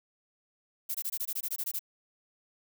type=noise bursts; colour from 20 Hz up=violet; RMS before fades=-33 dBFS; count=12; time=0.89-1.793 s; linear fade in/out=10 ms; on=56 ms; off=21 ms; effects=none